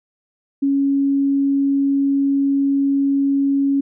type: tone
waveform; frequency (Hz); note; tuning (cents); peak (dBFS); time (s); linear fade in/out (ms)
sine; 277.2; C#4; 0; -14; 0.62-3.81; 10
effects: none